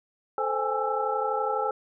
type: tone cluster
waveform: sine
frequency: 437.9 / 520 / 808 / 840 / 1327 Hz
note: A4 / C5 / G#5 / G#5 / E6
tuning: -8 / -11 / -48 / +19 / +11 cents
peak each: -31 dBFS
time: 0.38-1.71 s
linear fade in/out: 2 ms
effects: none